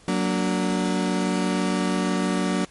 35% pulse chord, Gb augmented, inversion none, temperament just, 185 / 231.2 / 289.1 Hz, Gb3 / Bb3 / D4, 0 / -14 / -27 cents, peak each -22 / -26 / -25 dBFS, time 0.08-2.65 s, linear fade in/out 2 ms, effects pink hiss -52 dBFS RMS until 2.7 s + MP3 48 kbps

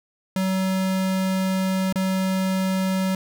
square tone with dropouts, 189.1 Hz, F#3, 38 cents sharp, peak -21 dBFS, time 0.36-3.15 s, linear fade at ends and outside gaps 2 ms, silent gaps 1.926-1.957 s, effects none

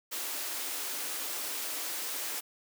white high-pass noise, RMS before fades -36 dBFS, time 0.11-2.41 s, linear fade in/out 20 ms, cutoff 250 Hz, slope 96 dB/octave, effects none

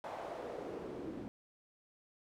pink noise with band-pass filter sweep, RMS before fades -44 dBFS, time 0.04-1.28 s, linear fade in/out 0 ms, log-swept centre 770 to 270 Hz, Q 2.2, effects none

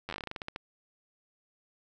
slowing click train, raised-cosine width 0.3 ms, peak -21 dBFS, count 15, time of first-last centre 0.09-0.561 s, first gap 10 ms, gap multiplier 1.17, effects none

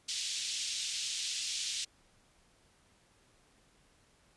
pink band-pass noise, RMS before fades -37 dBFS, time 0.08-1.85 s, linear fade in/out 10 ms, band 3100 to 7600 Hz, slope 24 dB/octave, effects pink hiss -67 dBFS RMS until 4.36 s + resampled to 24000 Hz

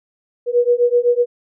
sine beating tone pair, 479.8 / 487.7 Hz, A#4 / B4, +50 / -22 cents, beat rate 7.9 Hz, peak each -15 dBFS, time 0.46-1.26 s, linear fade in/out 50 ms, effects none

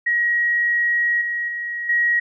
sine tone with level steps, 1899 Hz, A#6, 32 cents sharp, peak -16 / -21 / -24 / -15 dBFS, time 0.06-2.2 s, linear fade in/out 10 ms, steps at 1.21 / 1.48 / 1.89 s, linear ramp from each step 5 ms, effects none

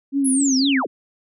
sine tone with vibrato, 270 Hz, C#4, 45 cents flat, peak -16 dBFS, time 0.12-0.83 s, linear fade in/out 50 ms, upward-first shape sine, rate 4 Hz, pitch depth 62 cents each way
sine linear sweep, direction down, 10950 to 146.83 Hz, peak -20 dBFS, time 0.24-0.87 s, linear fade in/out 20 ms
effects none

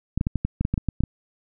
clicks, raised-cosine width 5 ms, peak -10 dBFS, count 12, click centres 0.176 / 0.211 / 0.269 / 0.357 / 0.45 / 0.61 / 0.651 / 0.74 / 0.778 / 0.887 / 1.006 / 1.037 s, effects none

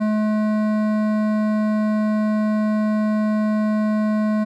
triangle tone with hard clipping, 213.8 Hz, A3, 49 cents flat, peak -19 dBFS, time 0-4.45 s, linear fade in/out 20 ms, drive 17 dB, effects none

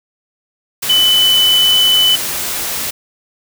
sine tone in noise, 3000 Hz, F#7, 23 cents sharp, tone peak -8 dBFS, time 0.89-2.16 s, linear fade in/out 10 ms, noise white, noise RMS -20 dBFS, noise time 0.82-2.91 s, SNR +9 dB, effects none

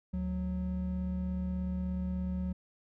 triangle tone pair together, 73.42 / 183.62 Hz, D2 / F#3, 0 / -13 cents, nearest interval octave + major third, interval 1587 cents, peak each -34 / -31 dBFS, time 0.13-2.53 s, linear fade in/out 10 ms, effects none

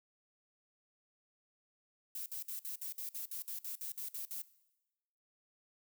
violet noise bursts, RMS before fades -42 dBFS, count 14, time 2.15-4.418 s, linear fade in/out 2 ms, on 110 ms, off 56 ms, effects noise-tail reverb RT60 1.0 s tail -19 dB re dry

